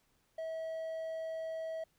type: tone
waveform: triangle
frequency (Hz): 646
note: E5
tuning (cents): -35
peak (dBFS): -35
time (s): 0.38-1.84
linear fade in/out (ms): 5
effects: pink hiss -74 dBFS RMS until 1.98 s